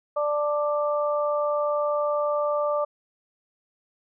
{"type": "harmonic tone", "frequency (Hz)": 294.7, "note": "D4", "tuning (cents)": 6, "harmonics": [2, 3, 4], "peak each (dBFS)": [-23, -34, -28], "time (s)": [0.16, 2.85], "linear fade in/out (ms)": 10, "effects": []}